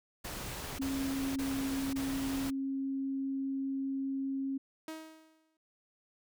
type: noise bursts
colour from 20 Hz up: pink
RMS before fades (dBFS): -41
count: 4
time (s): 0.24-2.506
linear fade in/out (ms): 10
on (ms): 550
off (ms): 22
type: tone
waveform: sine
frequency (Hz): 270.5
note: C#4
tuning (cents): -42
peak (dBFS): -32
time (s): 0.79-4.58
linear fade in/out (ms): 10
type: tone with exponential decay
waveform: sawtooth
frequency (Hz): 317.2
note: D#4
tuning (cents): +33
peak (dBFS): -35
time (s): 4.88-5.57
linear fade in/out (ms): 2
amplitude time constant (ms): 150
effects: none